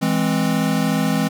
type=chord; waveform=square; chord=E augmented; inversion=none; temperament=equal; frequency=164.81 / 207.7 / 261.6 Hz; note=E3 / G#3 / B#3; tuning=0 / 0 / 0 cents; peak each=-22 dBFS; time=0.01-1.29 s; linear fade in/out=20 ms; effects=none